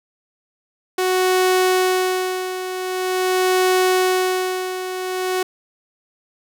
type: tone with tremolo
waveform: sawtooth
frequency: 370 Hz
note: F#4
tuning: in tune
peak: -10 dBFS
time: 0.98-5.43 s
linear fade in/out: 5 ms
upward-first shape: sine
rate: 0.45 Hz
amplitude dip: 70%
effects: none